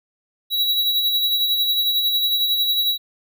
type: tone with tremolo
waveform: square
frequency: 3896 Hz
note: B7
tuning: 24 cents flat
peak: -16 dBFS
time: 0.5-2.98 s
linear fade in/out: 50 ms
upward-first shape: sine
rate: 11 Hz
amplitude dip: 40%
effects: none